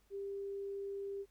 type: tone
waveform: sine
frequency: 396.9 Hz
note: G4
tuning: 22 cents sharp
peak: -39 dBFS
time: 0.1-1.26 s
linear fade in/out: 50 ms
effects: added 50 Hz sine -70 dBFS peak until 1.3 s + pink hiss -74 dBFS RMS until 1.3 s